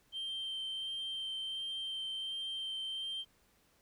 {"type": "tone with vibrato", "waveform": "sine", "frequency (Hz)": 3136, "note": "G7", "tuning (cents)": 0, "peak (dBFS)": -35, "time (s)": [0.12, 3.25], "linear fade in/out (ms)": 50, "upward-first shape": "sine", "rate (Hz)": 1.4, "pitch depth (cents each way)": 10, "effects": ["tanh soft clip ceiling -35 dBFS", "pink hiss -70 dBFS RMS until 3.81 s"]}